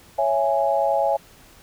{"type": "chord", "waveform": "sine", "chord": "C# minor", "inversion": "none", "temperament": "equal with one note detuned", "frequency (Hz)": [554.4, 663.8, 830.6], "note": ["C#5", "E5", "G#5"], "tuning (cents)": [0, 12, 0], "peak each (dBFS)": -22, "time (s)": [0.18, 1.17], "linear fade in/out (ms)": 10, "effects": ["pink hiss -50 dBFS RMS until 1.62 s"]}